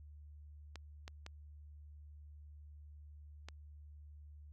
clicks, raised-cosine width 0.2 ms, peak -30 dBFS, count 4, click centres 0.757 / 1.079 / 1.264 / 3.486 s, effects added 74 Hz sine -52 dBFS peak until 4.52 s

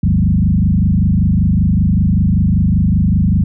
sine tone with frequency modulation, 133.9 Hz, C3, 40 cents sharp, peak -9 dBFS, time 0.03-3.44 s, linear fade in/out 5 ms, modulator 25.2 Hz, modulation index 3, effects none

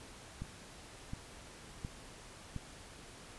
click train, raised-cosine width 5 ms, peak -28 dBFS, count 4, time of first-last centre 0.42-2.563 s, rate 1.4 Hz, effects pink hiss -53 dBFS RMS until 3.38 s + resampled to 24000 Hz

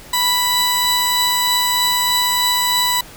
sawtooth tone pair together, 987.8 / 3948 Hz, B5 / B7, 0 / -1 cents, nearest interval 2 octaves, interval 2399 cents, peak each -14 dBFS, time 0.13-3.01 s, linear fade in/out 5 ms, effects pink hiss -39 dBFS RMS until 3.16 s

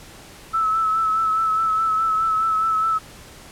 sine tone with vibrato, 1306 Hz, E6, 17 cents flat, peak -17 dBFS, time 0.53-2.99 s, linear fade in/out 20 ms, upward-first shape sine, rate 4.8 Hz, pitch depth 27 cents each way, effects pink hiss -43 dBFS RMS until 3.51 s + low-pass 12000 Hz 12 dB/octave

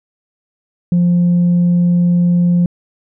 sine tone, 175.1 Hz, F3, 5 cents sharp, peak -7 dBFS, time 0.92-2.66 s, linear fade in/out 2 ms, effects tanh soft clip ceiling -7 dBFS

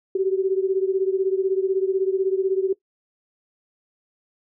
sine beating tone pair, 377.9 / 393.9 Hz, F#4 / G4, +37 / +8 cents, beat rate 16 Hz, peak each -20 / -24 dBFS, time 0.15-2.73 s, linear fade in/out 5 ms, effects noise-tail reverb RT60 0.1 s tail -19 dB re dry

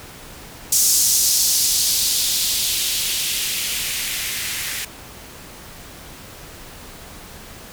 violet noise with band-pass filter sweep, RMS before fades -20 dBFS, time 0.72-4.85 s, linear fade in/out 5 ms, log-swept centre 6400 to 1800 Hz, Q 1.7, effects pink hiss -39 dBFS RMS until 7.72 s

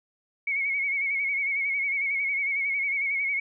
sine tone with vibrato, 2217 Hz, C#7, in tune, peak -24 dBFS, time 0.47-3.4 s, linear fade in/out 5 ms, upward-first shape sine, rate 11 Hz, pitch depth 56 cents each way, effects none

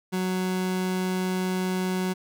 30% pulse tone, 185 Hz, F#3, in tune, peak -22 dBFS, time 0.12-2.14 s, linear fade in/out 20 ms, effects none

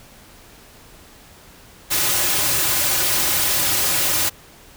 white noise with comb filter, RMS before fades -19 dBFS, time 1.9-4.3 s, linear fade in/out 20 ms, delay 4.4 ms, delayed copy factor -0.7, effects pink hiss -46 dBFS RMS until 4.76 s

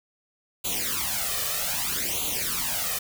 white noise with flanger, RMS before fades -28 dBFS, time 0.64-2.99 s, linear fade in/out 10 ms, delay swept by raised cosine 0.28 to 1.68 ms, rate 0.63 Hz, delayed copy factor +0.85, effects none

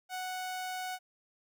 sawtooth tone, 740 Hz, F#5, in tune, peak -32 dBFS, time 0.09-0.99 s, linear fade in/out 50 ms, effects none

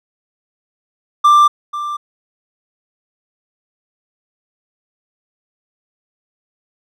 triangle tone with echo, 1182 Hz, D6, 11 cents sharp, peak -4 dBFS, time 1.24-1.48 s, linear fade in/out 10 ms, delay 490 ms, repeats 1, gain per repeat -14 dB, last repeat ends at 1.97 s, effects none

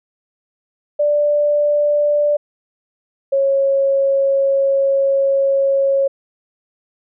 sine tone pair in turn, 588 / 548.1 Hz, D5 / C#5, +2 / -20 cents, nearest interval minor second, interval 122 cents, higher first, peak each -12 dBFS, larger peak neither, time 0.99-2.37 / 3.32-6.08 s, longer second, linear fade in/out 10 ms, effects none

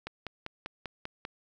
click train, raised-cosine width 0.3 ms, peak -21 dBFS, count 7, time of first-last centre 0.07-1.251 s, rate 5.08 Hz, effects none

